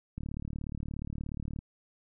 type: click train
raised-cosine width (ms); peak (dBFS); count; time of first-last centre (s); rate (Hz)
5; -25; 53; 0.18-1.589; 36.9
effects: none